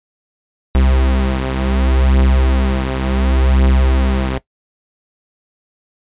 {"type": "beating tone pair", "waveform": "45% pulse", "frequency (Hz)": [65.4, 66.09], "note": ["C2", "C2"], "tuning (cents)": [0, 18], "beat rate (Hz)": 0.69, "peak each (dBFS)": [-13, -17], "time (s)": [0.75, 4.38], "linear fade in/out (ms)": 0, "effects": ["noise-tail reverb RT60 0.1 s tail -19 dB re dry", "resampled to 8000 Hz"]}